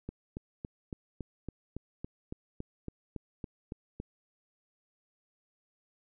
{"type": "click train", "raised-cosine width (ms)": 3, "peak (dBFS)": -25, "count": 15, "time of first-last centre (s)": [0.09, 4.001], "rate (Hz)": 3.58, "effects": []}